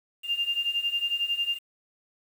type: beating tone pair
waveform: sine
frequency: 2794 / 2805 Hz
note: F7 / F7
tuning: 0 / +7 cents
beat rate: 11 Hz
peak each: -30 / -27 dBFS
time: 0.23-1.59 s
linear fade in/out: 50 ms
effects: 8-bit